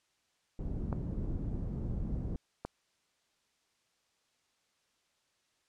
pink low-pass noise, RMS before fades -36 dBFS, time 0.59-2.36 s, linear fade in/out 2 ms, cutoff 240 Hz, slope 12 dB/octave
clicks, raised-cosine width 1 ms, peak -23 dBFS, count 2, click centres 0.928 / 2.65 s
effects white hiss -75 dBFS RMS until 5.68 s + low-pass 7000 Hz 12 dB/octave

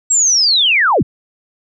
sine linear sweep, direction down, 7720 to 57.6 Hz, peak -9 dBFS, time 0.1-1.03 s, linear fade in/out 10 ms, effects none

